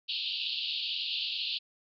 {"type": "band-pass noise", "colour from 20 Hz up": "pink", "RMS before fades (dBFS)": -34, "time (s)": [0.08, 1.59], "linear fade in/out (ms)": 20, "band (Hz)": [2700, 4600], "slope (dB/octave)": 96, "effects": []}